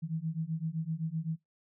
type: beating tone pair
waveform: sine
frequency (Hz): 157.2 / 165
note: D#3 / E3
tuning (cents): +18 / +2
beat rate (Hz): 7.8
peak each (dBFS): -35 / -35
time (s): 0.02-1.37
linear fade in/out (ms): 20
effects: noise-tail reverb RT60 0.2 s tail -23 dB re dry